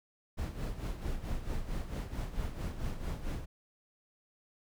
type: noise with tremolo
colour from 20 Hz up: brown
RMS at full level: -34 dBFS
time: 0.37-3.46 s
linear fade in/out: 20 ms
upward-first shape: sine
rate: 4.5 Hz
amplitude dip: 65%
effects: none